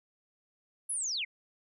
sine linear sweep, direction down, 11010 to 1956 Hz, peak -31 dBFS, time 0.89-1.25 s, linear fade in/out 10 ms, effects none

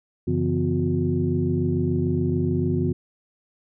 sine tone cluster, 92.7 / 140 / 166.7 / 250.6 / 360.7 Hz, F#2 / C#3 / E3 / B3 / F#4, +4 / +18 / +20 / +25 / -44 cents, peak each -26 dBFS, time 0.27-2.93 s, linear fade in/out 10 ms, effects tanh soft clip ceiling -9 dBFS

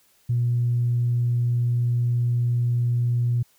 sine tone, 120.4 Hz, B2, 44 cents flat, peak -18 dBFS, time 0.29-3.43 s, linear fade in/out 10 ms, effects tanh soft clip ceiling -14 dBFS + white hiss -61 dBFS RMS until 3.58 s

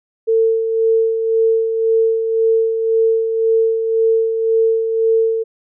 sine tone with tremolo, 450 Hz, A4, 39 cents sharp, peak -10 dBFS, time 0.27-5.44 s, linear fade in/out 20 ms, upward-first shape sine, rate 1.9 Hz, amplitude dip 50%, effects none

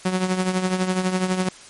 sawtooth tone with tremolo, 185 Hz, F#3, in tune, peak -13 dBFS, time 0.05-1.49 s, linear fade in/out 5 ms, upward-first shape triangle, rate 12 Hz, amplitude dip 70%, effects white hiss -44 dBFS RMS until 1.69 s + MP3 48 kbps

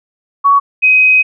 sine tone pair in turn, 1123 / 2521 Hz, C#6 / D#7, +22 / +22 cents, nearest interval octave + major second, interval 1400 cents, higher second, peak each -5 dBFS, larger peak neither, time 0.44-0.6 / 0.82-1.23 s, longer second, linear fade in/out 20 ms, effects none

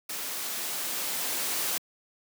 white noise with level ramp, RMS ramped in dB -35 to -29 dBFS, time 0.09-1.78 s, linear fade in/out 5 ms, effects high-pass 200 Hz 12 dB/octave

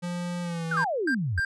square tone with pitch glide, 175.5 to 163.75 Hz, F3 to E3, +9 to -11 cents, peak -30 dBFS, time 0.02-0.85 s, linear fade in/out 20 ms, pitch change -120 cents, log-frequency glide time 0.42-0.66 s
sine exponential sweep, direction down, 1568 to 76.4 Hz, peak -25 dBFS, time 0.71-1.4 s, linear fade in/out 5 ms
triangle tone bursts, 1587 Hz, G6, 21 cents sharp, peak -22 dBFS, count 3, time 0.77-1.449 s, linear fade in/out 2 ms, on 73 ms, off 230 ms
effects resampled to 24000 Hz

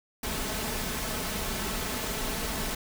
pink noise with comb filter, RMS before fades -32 dBFS, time 0.23-2.75 s, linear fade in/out 5 ms, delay 4.6 ms, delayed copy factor +0.5, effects none

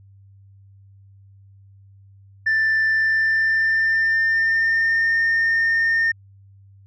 sine tone with pitch glide, 1771 to 1820.8 Hz, A6 to A#6, +11 to -41 cents, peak -14 dBFS, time 2.46-6.12 s, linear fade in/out 10 ms, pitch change +48 cents, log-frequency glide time 2.87-5.18 s, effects tanh soft clip ceiling -14 dBFS + added 98 Hz sine -46 dBFS peak until 6.86 s

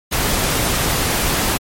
pink noise, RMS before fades -18 dBFS, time 0.11-1.58 s, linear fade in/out 20 ms, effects MP3 64 kbps

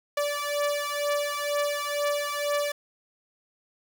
sawtooth beating tone pair, 580 / 582.1 Hz, D5 / D5, -22 / -15 cents, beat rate 2.1 Hz, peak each -25 dBFS, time 0.17-2.72 s, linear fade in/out 5 ms, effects none

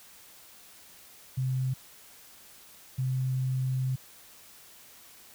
sine tone pair in turn, 130 / 130 Hz, C3 / C3, -11 / -11 cents, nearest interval unison, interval 0 cents, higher neither, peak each -26 dBFS, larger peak neither, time 1.37-1.74 / 2.98-3.96 s, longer second, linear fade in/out 10 ms, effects white hiss -53 dBFS RMS until 5.34 s

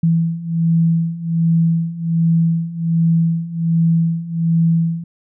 sine beating tone pair, 164.81 / 166.11 Hz, E3 / E3, 0 / +14 cents, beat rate 1.3 Hz, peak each -18 / -15 dBFS, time 0.03-5.04 s, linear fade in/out 5 ms, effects none

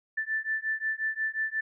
sine beating tone pair, 1760 / 1765.6 Hz, A6 / A6, 0 / +5 cents, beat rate 5.6 Hz, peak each -31 dBFS, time 0.17-1.61 s, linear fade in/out 10 ms, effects none

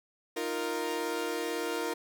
sawtooth chord, Eb suspended second, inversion none, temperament equal, 311.1 / 349.2 / 466.2 Hz, Eb4 / F4 / Bb4, 0 / 0 / 0 cents, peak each -34 / -32 / -30 dBFS, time 0.36-1.94 s, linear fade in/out 10 ms, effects none

